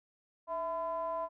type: ring-modulated tone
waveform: triangle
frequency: 177.1 Hz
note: F3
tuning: 24 cents sharp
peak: -28 dBFS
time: 0.47-1.29 s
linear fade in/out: 50 ms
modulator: 833 Hz
effects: none